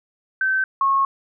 sine tone pair in turn, 1543 / 1091.1 Hz, G6 / C#6, -28 / -28 cents, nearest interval tritone, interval 600 cents, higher first, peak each -17 / -15 dBFS, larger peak second, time 0.41-0.64 / 0.81-1.05 s, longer second, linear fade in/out 2 ms, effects none

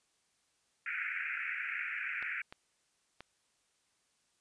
white band-pass noise, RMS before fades -38 dBFS, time 0.86-2.42 s, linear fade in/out 5 ms, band 1400 to 2500 Hz, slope 96 dB/octave
clicks, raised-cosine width 0.3 ms, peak -30 dBFS, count 3, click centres 2.226 / 2.525 / 3.206 s
effects white hiss -75 dBFS RMS until 4.4 s + resampled to 22050 Hz

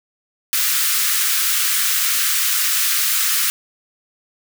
white high-pass noise, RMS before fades -18 dBFS, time 0.53-3.5 s, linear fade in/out 0 ms, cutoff 1200 Hz, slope 48 dB/octave, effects none

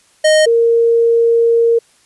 square / sine tone pair in turn, 620 / 463.7 Hz, D#5 / A#4, -6 / -9 cents, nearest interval perfect fourth, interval 503 cents, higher first, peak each -8 dBFS, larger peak neither, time 0.24-0.46 / 0.46-1.79 s, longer second, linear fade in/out 10 ms, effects white hiss -52 dBFS RMS until 2.05 s + resampled to 24000 Hz

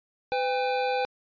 square tone pair together, 505 / 802.2 Hz, B4 / G5, +39 / +40 cents, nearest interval minor sixth, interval 801 cents, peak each -28 dBFS, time 0.32-1.05 s, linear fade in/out 0 ms, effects resampled to 11025 Hz

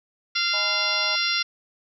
harmonic tone, 693 Hz, F5, 14 cents flat, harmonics 2 / 3 / 4 / 5 / 6 / 7 / 8, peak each -29 / -29 / -29 / -29 / -29 / -29 / -29 dBFS, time 0.35-1.43 s, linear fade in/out 10 ms
sine chord, G# minor, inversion second, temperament just, 623 / 830.6 / 996.7 Hz, D#5 / G#5 / B5, +2 / 0 / +16 cents, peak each -34 / -38 / -38 dBFS, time 0.53-1.16 s, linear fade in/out 10 ms
effects none

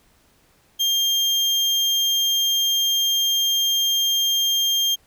35% pulse tone, 3200 Hz, G7, 35 cents sharp, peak -16 dBFS, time 0.79-4.96 s, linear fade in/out 20 ms, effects pink hiss -59 dBFS RMS until 5.06 s

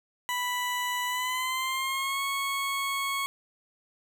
20% pulse tone with pitch glide, 987.8 to 1102.4 Hz, B5 to C#6, 0 to -10 cents, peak -23 dBFS, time 0.29-3.26 s, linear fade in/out 0 ms, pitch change +190 cents, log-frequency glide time 1.06-2.22 s, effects none

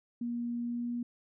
sine tone with pitch glide, 238 to 239.9 Hz, A#3 to A#3, +36 to +50 cents, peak -32 dBFS, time 0.21-1.03 s, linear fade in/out 5 ms, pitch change +14 cents, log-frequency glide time 0.62-0.92 s, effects none

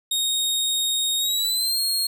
sawtooth tone with pitch glide, 3729 to 4259 Hz, A#7 to C8, 0 to +30 cents, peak -18 dBFS, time 0.11-2.07 s, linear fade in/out 5 ms, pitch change +230 cents, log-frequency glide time 1.18-1.81 s, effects none

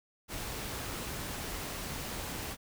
pink noise, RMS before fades -39 dBFS, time 0.28-2.57 s, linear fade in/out 50 ms, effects none

